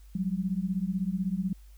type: beating tone pair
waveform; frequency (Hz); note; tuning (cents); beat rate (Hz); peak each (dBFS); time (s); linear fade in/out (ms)
sine; 180 / 196; F#3 / G3; -47 / 0; 16; -30; 0.15-1.53; 5
effects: added 50 Hz sine -48 dBFS peak until 1.77 s + white hiss -65 dBFS RMS until 1.77 s